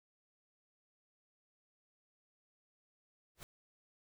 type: noise with exponential growth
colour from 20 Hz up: pink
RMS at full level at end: -45 dBFS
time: 3.35-3.43 s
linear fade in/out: 0 ms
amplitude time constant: 16 ms
effects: none